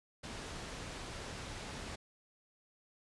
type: low-pass noise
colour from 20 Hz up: pink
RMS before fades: -45 dBFS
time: 0.23-1.96 s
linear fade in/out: 10 ms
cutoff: 7300 Hz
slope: 12 dB/octave
effects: resampled to 24000 Hz